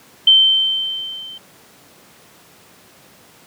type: tone with level ramp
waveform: sine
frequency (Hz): 3105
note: G7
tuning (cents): -17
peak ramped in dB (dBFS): -5 to -32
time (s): 0.27-1.38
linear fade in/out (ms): 5
effects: pink hiss -47 dBFS RMS until 3.46 s + high-pass 150 Hz 12 dB/octave